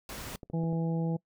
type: noise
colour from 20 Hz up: pink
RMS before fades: -41 dBFS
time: 0.09-0.36 s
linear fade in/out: 2 ms
type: clicks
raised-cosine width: 2 ms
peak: -30 dBFS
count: 5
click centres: 0.351 / 0.432 / 0.5 / 0.637 / 0.729 s
type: harmonic tone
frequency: 164.81 Hz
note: E3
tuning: in tune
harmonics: 1 / 2 / 3 / 4 / 5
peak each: -28 / -38 / -38 / -46 / -44 dBFS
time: 0.53-1.17 s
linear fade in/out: 10 ms
effects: noise-tail reverb RT60 0.1 s tail -23 dB re dry